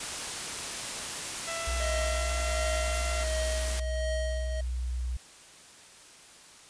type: noise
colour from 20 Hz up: white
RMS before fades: -35 dBFS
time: 0-3.8 s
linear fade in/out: 5 ms
type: tone with pitch glide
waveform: 15% pulse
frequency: 665 to 685.3 Hz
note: E5 to F5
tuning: +15 to -33 cents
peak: -28 dBFS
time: 1.47-3.24 s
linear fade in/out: 10 ms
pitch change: +52 cents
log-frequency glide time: 1.57-2.66 s
type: tone with vibrato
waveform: sine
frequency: 61.9 Hz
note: B1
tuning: 5 cents sharp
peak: -29 dBFS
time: 1.67-5.17 s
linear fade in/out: 5 ms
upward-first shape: square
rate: 19 Hz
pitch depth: 26 cents each way
type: tone with tremolo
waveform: square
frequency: 630 Hz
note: D#5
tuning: 21 cents sharp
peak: -31 dBFS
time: 1.8-4.61 s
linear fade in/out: 5 ms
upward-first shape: triangle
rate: 1.4 Hz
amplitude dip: 65%
effects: white hiss -52 dBFS RMS until 6.69 s + resampled to 22050 Hz